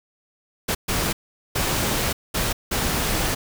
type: noise bursts at uneven times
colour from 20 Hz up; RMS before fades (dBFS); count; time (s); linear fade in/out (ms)
pink; -23; 5; 0.68-0.75 / 0.88-1.13 / 1.55-2.13 / 2.34-2.53 / 2.71-3.35; 10
effects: none